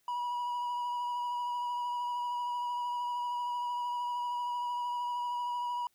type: tone with vibrato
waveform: triangle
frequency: 971 Hz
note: B5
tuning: 30 cents flat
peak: -30 dBFS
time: 0.08-5.87 s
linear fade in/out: 2 ms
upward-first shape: sine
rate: 13 Hz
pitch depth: 17 cents each way
effects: white hiss -73 dBFS RMS until 5.94 s